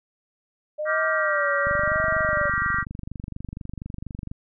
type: tone with vibrato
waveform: sine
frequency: 600 Hz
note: D5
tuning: 37 cents sharp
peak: -25 dBFS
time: 0.78-2.5 s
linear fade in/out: 20 ms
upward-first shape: sine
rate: 0.94 Hz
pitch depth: 97 cents each way
type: chord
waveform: sine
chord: G minor seventh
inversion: second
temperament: equal with one note detuned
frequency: 1174.7 / 1396.9 / 1568 / 1911.5 Hz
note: D6 / F6 / G6 / Bb6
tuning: 0 / 0 / 0 / +43 cents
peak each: -27 dBFS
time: 0.85-2.85 s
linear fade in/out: 50 ms
type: click train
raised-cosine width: 5 ms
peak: -21 dBFS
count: 65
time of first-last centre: 1.67-4.315 s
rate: 24.2 Hz
effects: none